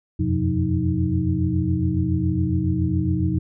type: tone cluster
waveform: sine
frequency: 85.3 / 92.5 / 126.7 / 178.4 / 313.7 Hz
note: F2 / F#2 / B2 / F3 / D#4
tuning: -40 / 0 / +45 / +37 / +14 cents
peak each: -25 dBFS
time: 0.19-3.39 s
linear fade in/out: 10 ms
effects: none